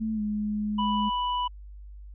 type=tone with pitch glide; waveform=sine; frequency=220 to 210.2 Hz; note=A3 to G#3; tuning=0 to +21 cents; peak=-26 dBFS; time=0-1.1 s; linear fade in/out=20 ms; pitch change=-79 cents; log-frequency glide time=0.14-0.21 s
type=tone; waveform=square; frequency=987.8 Hz; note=B5; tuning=in tune; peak=-26 dBFS; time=0.78-1.48 s; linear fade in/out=10 ms
effects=added 50 Hz sine -41 dBFS peak until 2.14 s + resampled to 8000 Hz